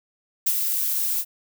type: noise with ADSR envelope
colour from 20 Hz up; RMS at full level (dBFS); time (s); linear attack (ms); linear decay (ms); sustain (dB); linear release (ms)
violet; -19; 0.46-1.25; 10; 60; -5; 58
effects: none

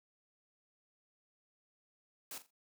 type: noise with echo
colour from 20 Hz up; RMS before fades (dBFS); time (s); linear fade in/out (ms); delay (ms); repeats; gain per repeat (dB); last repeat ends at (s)
white; -45; 2.31-2.38; 2; 42; 3; -12; 2.506
effects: noise-tail reverb RT60 0.1 s tail -21 dB re dry + high-pass 150 Hz 12 dB/octave

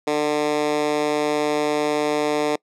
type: tone with high-pass filter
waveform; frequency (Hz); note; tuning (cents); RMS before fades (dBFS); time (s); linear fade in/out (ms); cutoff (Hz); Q
10% pulse; 149.4; D3; +30; -21; 0.07-2.56; 5; 370; 2
effects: noise-tail reverb RT60 0.1 s tail -25 dB re dry + low-pass 8000 Hz 12 dB/octave

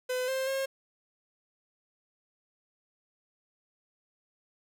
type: tone with pitch steps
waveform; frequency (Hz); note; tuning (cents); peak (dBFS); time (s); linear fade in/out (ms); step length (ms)
45% pulse; 506 / 527 / 538; B4 / C5 / C5; +42 / +12 / +48; -29; 0.09-0.66; 10; 190
effects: none

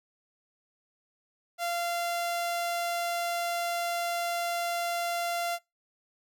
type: tone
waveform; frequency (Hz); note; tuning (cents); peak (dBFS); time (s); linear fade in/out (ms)
sawtooth; 690; F5; -21; -25; 1.58-5.59; 50
effects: noise-tail reverb RT60 0.2 s tail -22 dB re dry

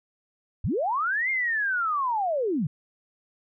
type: linear two-way sweep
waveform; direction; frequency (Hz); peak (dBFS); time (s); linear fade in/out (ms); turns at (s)
sine; up then down; 51.91 to 2142 to 126.5; -23; 0.64-2.67; 5; 1.3
effects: none

